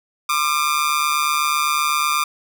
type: tone with amplitude modulation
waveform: sawtooth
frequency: 1197 Hz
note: D6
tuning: 33 cents sharp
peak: -10 dBFS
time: 0.29-2.24 s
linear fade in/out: 5 ms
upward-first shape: sine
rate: 148 Hz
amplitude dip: 75%
effects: none